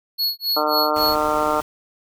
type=tone with tremolo; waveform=square; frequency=4353 Hz; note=C#8; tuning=32 cents flat; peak=-18 dBFS; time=0.18-1.16 s; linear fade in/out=20 ms; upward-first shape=sine; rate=3.7 Hz; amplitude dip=100%
type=harmonic tone; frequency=151.8 Hz; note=D#3; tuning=42 cents flat; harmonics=2 / 3 / 4 / 5 / 6 / 7 / 8 / 9; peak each=-28 / -27 / -23 / -27 / -25 / -28 / -25 / -26 dBFS; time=0.56-1.61 s; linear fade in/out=10 ms
type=noise; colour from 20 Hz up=pink; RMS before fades=-35 dBFS; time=0.96-1.62 s; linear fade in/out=2 ms
effects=none